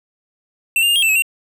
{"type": "tone with pitch steps", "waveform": "square", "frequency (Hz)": [2692, 2800, 2816, 3240, 2666, 2567, 2738], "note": ["E7", "F7", "F7", "G#7", "E7", "E7", "F7"], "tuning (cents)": [36, 4, 14, -43, 19, -47, -35], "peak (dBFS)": -13, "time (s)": [0.76, 1.222], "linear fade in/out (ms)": 2, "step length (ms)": 66, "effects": []}